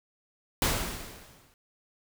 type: noise with exponential decay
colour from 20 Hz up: pink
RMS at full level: -24 dBFS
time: 0.62-1.54 s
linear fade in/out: 1 ms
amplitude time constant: 200 ms
effects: none